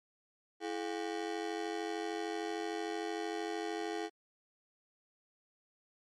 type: ring-modulated tone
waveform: 30% pulse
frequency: 379.1 Hz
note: F#4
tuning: 42 cents sharp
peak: -30 dBFS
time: 0.6-4.1 s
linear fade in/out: 50 ms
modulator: 46.6 Hz
effects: low-pass 6000 Hz 12 dB/octave + MP3 96 kbps